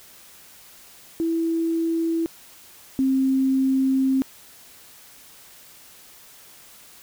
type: tone pair in turn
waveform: sine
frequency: 329.6 / 265.6 Hz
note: E4 / C4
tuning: 0 / +26 cents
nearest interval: major third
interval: 374 cents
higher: first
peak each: -20 / -17 dBFS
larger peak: second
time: 1.2-2.26 / 2.99-4.22 s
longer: second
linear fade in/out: 0 ms
effects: white hiss -48 dBFS RMS until 7.02 s